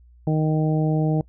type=harmonic tone; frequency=155.56 Hz; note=D#3; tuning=in tune; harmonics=1 / 2 / 3 / 4 / 5; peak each=-19 / -25 / -29 / -31 / -33 dBFS; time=0.27-1.21 s; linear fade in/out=2 ms; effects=noise-tail reverb RT60 0.1 s tail -23 dB re dry + added 60 Hz sine -48 dBFS peak until 1.28 s